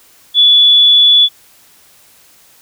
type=tone; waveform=sine; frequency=3434 Hz; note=A7; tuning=43 cents flat; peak=-4 dBFS; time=0.34-1.29 s; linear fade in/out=50 ms; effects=white hiss -46 dBFS RMS until 2.61 s